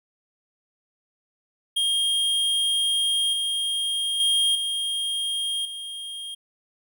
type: tone with level steps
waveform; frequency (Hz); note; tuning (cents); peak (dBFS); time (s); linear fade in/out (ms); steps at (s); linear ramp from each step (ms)
square; 3230; G#7; -49; -21 / -24 / -19 / -25 / -33; 1.76-6.35; 10; 3.33 / 4.2 / 4.55 / 5.65; 2
effects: none